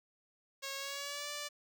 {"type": "tone with pitch glide", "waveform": "5% pulse", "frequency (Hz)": [547, 586.3], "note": ["C#5", "D5"], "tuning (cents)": [-23, -3], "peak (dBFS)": -28, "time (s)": [0.62, 1.49], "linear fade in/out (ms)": 20, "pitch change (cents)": 120, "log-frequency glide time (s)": [0.76, 1.3], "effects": []}